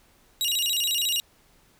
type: tone with vibrato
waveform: sawtooth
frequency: 3304 Hz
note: G#7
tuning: 10 cents flat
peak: -20 dBFS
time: 0.41-1.2 s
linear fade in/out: 0 ms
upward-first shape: square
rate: 14 Hz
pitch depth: 260 cents each way
effects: pink hiss -60 dBFS RMS until 1.79 s